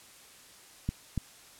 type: clicks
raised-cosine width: 5 ms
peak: -17 dBFS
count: 2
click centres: 0.89 / 1.177 s
effects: white hiss -54 dBFS RMS until 1.59 s + low-pass 11000 Hz 12 dB/octave